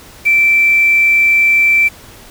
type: tone with quantisation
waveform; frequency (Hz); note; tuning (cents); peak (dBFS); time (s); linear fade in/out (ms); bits
sine; 2336; D7; -10; -7; 0.25-1.89; 20; 5
effects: pink hiss -38 dBFS RMS until 2.3 s